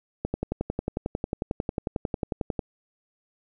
click train, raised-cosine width 2 ms, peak -13 dBFS, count 27, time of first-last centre 0.25-2.592 s, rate 11.1 Hz, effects none

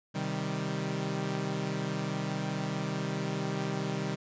sawtooth chord, C minor, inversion none, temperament equal, 130.81 / 155.56 / 196 Hz, C3 / Eb3 / G3, 0 / 0 / 0 cents, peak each -33 / -31 / -31 dBFS, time 0.14-4.16 s, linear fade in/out 20 ms, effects resampled to 16000 Hz

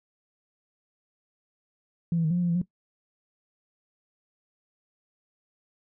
sine tone with pitch steps, 169.2 / 165.3 / 156.1 / 175 / 177.2 / 174 / 169.1 / 178.7 Hz, E3 / E3 / D#3 / F3 / F3 / F3 / E3 / F3, +45 / +5 / +6 / +4 / +25 / -6 / +44 / +40 cents, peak -21 dBFS, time 2.12-2.616 s, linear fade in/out 2 ms, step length 62 ms, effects noise-tail reverb RT60 0.1 s tail -19 dB re dry + tanh soft clip ceiling -17 dBFS

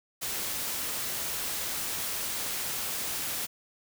white noise, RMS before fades -33 dBFS, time 0.21-3.47 s, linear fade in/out 20 ms, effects none

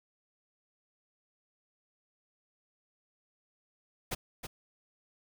pink noise with echo, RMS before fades -34 dBFS, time 4.11-4.15 s, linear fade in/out 10 ms, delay 320 ms, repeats 1, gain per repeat -7 dB, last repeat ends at 4.47 s, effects none

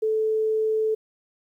sine tone, 436.9 Hz, A4, 12 cents flat, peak -20 dBFS, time 0.02-0.95 s, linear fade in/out 10 ms, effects 10-bit

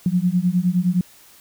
sine beating tone pair, 174.61 / 184.31 Hz, F3 / F#3, 0 / -6 cents, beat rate 9.7 Hz, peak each -19 dBFS, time 0.06-1.01 s, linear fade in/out 2 ms, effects white hiss -49 dBFS RMS until 1.4 s

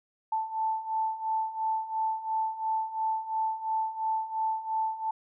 sine beating tone pair, 880 / 882.9 Hz, A5 / A5, 0 / +6 cents, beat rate 2.9 Hz, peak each -33 / -29 dBFS, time 0.32-5.11 s, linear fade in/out 5 ms, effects none

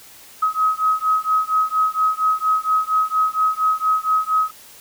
sine beating tone pair, 1269 / 1273.3 Hz, D#6 / D#6, +34 / +40 cents, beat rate 4.3 Hz, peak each -19 dBFS, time 0.42-4.51 s, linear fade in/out 10 ms, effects white hiss -44 dBFS RMS until 4.8 s

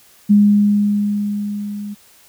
sine tone with level ramp, 205.7 Hz, G#3, 16 cents flat, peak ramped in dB -6 to -25 dBFS, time 0.29-1.95 s, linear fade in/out 20 ms, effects white hiss -49 dBFS RMS until 2.28 s

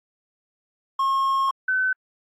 triangle / sine tone pair in turn, 1080 / 1518.4 Hz, C#6 / F#6, -45 / +44 cents, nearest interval tritone, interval 589 cents, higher second, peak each -17 / -19 dBFS, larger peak first, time 0.99-1.51 / 1.68-1.93 s, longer first, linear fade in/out 5 ms, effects AAC 48 kbps

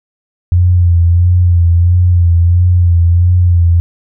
sine tone with vibrato, 87.31 Hz, F2, in tune, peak -5 dBFS, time 0.52-3.8 s, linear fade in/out 0 ms, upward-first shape sine, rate 1.5 Hz, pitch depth 45 cents each way, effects none

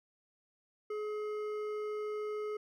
sine tone with hard clipping, 423.4 Hz, G#4, 33 cents sharp, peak -37 dBFS, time 0.9-2.57 s, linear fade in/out 5 ms, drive 9 dB, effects none

